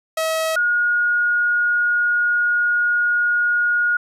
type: tone pair in turn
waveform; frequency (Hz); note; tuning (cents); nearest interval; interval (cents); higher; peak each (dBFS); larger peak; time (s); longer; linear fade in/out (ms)
sawtooth / sine; 642 / 1438.3; E5 / F#6; -46 / -49; octave + major second; 1397; second; -15; neither; 0.17-0.56 / 0.56-3.97; second; 5
effects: resampled to 32000 Hz